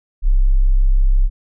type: tone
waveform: sine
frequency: 32.98 Hz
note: C1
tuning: 15 cents sharp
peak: -9 dBFS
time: 0.22-1.3 s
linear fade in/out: 50 ms
effects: none